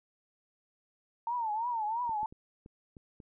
sine tone with vibrato, 907 Hz, A#5, 48 cents flat, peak -30 dBFS, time 1.27-2.26 s, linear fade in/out 2 ms, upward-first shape triangle, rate 3 Hz, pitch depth 160 cents each way
clicks, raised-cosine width 3 ms, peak -37 dBFS, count 6, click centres 2.094 / 2.231 / 2.325 / 2.661 / 2.968 / 3.202 s
effects none

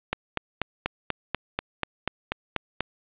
click train, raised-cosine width 0.3 ms, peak -8 dBFS, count 12, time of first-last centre 0.13-2.806 s, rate 4.11 Hz, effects resampled to 8000 Hz + 8-bit

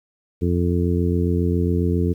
harmonic tone, 87.31 Hz, F2, in tune, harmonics 1 / 2 / 3 / 4 / 5, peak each -20 / -23 / -25 / -26 / -27 dBFS, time 0.41-2.14 s, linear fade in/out 20 ms, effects 9-bit

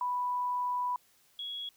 sine tone pair in turn, 987.8 / 3337 Hz, B5 / G#7, 0 / +8 cents, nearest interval octave + major sixth, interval 2108 cents, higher second, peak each -29 / -36 dBFS, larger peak first, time 0.01-0.96 / 1.39-1.69 s, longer first, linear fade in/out 2 ms, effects white hiss -66 dBFS RMS until 1.76 s

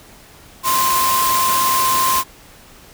sine tone in noise, 1046.5 Hz, C6, in tune, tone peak -15 dBFS, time 0.63-2.24 s, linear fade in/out 50 ms, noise white, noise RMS -20 dBFS, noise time 0.63-2.24 s, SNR +2 dB, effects pink hiss -44 dBFS RMS until 2.93 s

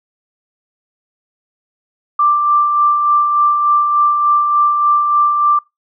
sine tone with tremolo, 1179 Hz, D6, 6 cents sharp, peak -8 dBFS, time 2.19-5.59 s, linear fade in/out 5 ms, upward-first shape sine, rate 3.4 Hz, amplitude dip 40%, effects noise-tail reverb RT60 0.2 s tail -23 dB re dry

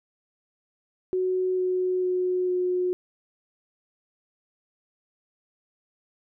sine tone with pitch steps, 370 / 367.4 / 364.9 / 362.4 Hz, F#4 / F#4 / F#4 / F#4, 0 / -12 / -24 / -36 cents, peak -22 dBFS, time 1.13-2.93 s, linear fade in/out 0 ms, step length 450 ms, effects none

